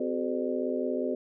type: harmonic tone with a mistuned harmonic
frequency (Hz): 85.4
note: F2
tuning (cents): -38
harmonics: 3 / 4 / 5 / 6 / 7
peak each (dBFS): -32 / -33 / -34 / -35 / -35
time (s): 0-1.15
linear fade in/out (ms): 5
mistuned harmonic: 4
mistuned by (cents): +140
effects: none